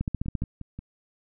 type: two click trains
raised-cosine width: 5 ms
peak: -15 / -24 dBFS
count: 7 / 4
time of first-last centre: 0.01-0.421 / 0.26-0.79 s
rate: 14.6 / 5.66 Hz
effects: none